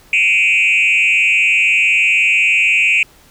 sine tone with frequency modulation, 2489 Hz, D#7, in tune, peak -8 dBFS, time 0.13-3.03 s, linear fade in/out 2 ms, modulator 188 Hz, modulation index 1.2, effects tanh soft clip ceiling -7 dBFS + pink hiss -47 dBFS RMS until 3.3 s

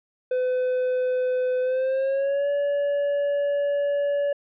triangle tone with pitch glide, 506 to 571.3 Hz, B4 to D5, +42 to -48 cents, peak -19 dBFS, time 0.31-4.33 s, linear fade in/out 5 ms, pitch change +210 cents, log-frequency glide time 1.61-2.49 s, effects resampled to 8000 Hz

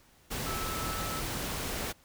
sine tone in noise, 1309 Hz, E6, 13 cents flat, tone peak -38 dBFS, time 0.45-1.21 s, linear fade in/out 20 ms, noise pink, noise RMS -35 dBFS, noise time 0.3-1.93 s, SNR -6 dB, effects pink hiss -62 dBFS RMS until 2.04 s

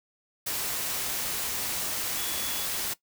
sine tone in noise, 3393 Hz, G#7, 36 cents sharp, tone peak -39 dBFS, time 2.17-2.66 s, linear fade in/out 10 ms, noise white, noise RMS -31 dBFS, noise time 0.46-2.94 s, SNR -11 dB, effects noise-tail reverb RT60 0.1 s tail -18 dB re dry

